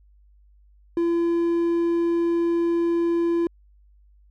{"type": "tone", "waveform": "triangle", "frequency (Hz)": 339.3, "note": "F4", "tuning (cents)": -50, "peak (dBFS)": -17, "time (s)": [0.97, 3.47], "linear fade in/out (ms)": 2, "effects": ["added 50 Hz sine -52 dBFS peak until 4.3 s"]}